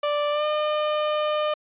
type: tone with pitch glide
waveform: 30% pulse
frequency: 587.3 to 604.9 Hz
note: D5 to D#5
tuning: 0 to -49 cents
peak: -19 dBFS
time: 0.03-1.54 s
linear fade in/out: 5 ms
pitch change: +51 cents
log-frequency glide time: 0.31-0.45 s
effects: resampled to 8000 Hz